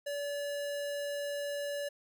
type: tone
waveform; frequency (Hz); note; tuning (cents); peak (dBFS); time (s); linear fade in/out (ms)
square; 574; D5; -40; -35; 0.06-1.89; 10
effects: none